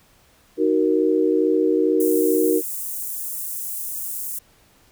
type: chord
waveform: sine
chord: D# minor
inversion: none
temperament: just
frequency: 311.1 / 373.4 / 466.7 Hz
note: D#4 / F#4 / A#4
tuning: 0 / +16 / +2 cents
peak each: -20 dBFS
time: 0.57-2.62 s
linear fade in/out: 50 ms
type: high-pass noise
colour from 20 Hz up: white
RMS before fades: -29 dBFS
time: 2-4.39 s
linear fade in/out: 5 ms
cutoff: 8100 Hz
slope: 24 dB/octave
effects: pink hiss -56 dBFS RMS until 4.91 s